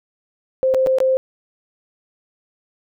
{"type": "tone with dropouts", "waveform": "sine", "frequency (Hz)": 523.3, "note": "C5", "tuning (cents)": 0, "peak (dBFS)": -13, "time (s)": [0.63, 1.17], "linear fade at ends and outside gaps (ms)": 0, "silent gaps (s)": [[0.74, 0.746], [0.863, 0.87], [0.985, 1.003]], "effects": []}